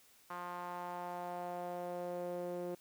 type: tone with band-pass filter sweep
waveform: sawtooth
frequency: 176.8 Hz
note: F3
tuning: 22 cents sharp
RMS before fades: -42 dBFS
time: 0.3-2.75 s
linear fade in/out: 5 ms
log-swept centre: 1100 to 440 Hz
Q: 3
effects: white hiss -65 dBFS RMS until 2.8 s